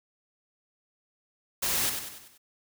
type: noise with echo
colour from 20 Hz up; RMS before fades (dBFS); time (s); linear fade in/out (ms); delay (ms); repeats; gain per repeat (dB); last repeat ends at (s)
white; -28; 1.62-1.9; 10; 96; 5; -6; 2.38
effects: none